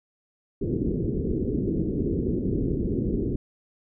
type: low-pass noise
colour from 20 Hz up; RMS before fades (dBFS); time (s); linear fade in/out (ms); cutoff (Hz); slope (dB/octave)
white; -26; 0.61-3.36; 5; 410; 48
effects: none